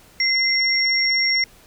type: tone pair together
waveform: sine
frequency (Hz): 2066 / 5535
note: C7 / F8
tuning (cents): -22 / -16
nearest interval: octave + perfect fourth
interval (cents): 1706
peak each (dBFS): -19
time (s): 0.2-1.44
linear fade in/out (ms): 2
effects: pink hiss -50 dBFS RMS until 1.66 s